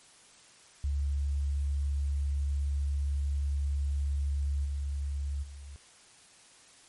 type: tone with level steps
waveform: sine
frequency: 70.7 Hz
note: C#2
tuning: 35 cents sharp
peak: -27 / -30 / -42 dBFS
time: 0.84-5.76 s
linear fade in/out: 0 ms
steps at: 4.64 / 5.42 s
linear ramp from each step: 20 ms
effects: white hiss -57 dBFS RMS until 6.88 s + MP3 48 kbps